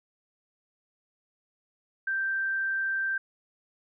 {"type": "tone", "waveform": "sine", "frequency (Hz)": 1568, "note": "G6", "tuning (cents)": 0, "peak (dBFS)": -26, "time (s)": [2.07, 3.18], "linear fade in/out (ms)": 5, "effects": []}